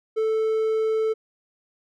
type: tone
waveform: triangle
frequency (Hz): 440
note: A4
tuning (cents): 0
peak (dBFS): -18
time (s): 0.16-1.14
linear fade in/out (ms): 20
effects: none